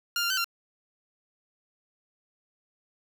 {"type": "tone with pitch steps", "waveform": "15% pulse", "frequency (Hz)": [1403, 1391, 1528, 1379], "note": ["F6", "F6", "G6", "F6"], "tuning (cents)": [8, -7, -45, -22], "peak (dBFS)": -19, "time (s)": [0.16, 0.444], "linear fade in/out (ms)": 2, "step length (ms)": 71, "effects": []}